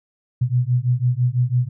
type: beating tone pair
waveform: sine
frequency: 121.1 / 127.1 Hz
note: B2 / C3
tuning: -34 / -50 cents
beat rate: 6 Hz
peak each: -19 dBFS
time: 0.41-1.69 s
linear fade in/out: 10 ms
effects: none